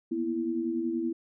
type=tone cluster; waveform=sine; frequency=235.5 / 246 / 332 Hz; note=A#3 / B3 / E4; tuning=+18 / -7 / +12 cents; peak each=-37 / -33 / -29 dBFS; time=0.11-1.13 s; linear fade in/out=10 ms; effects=none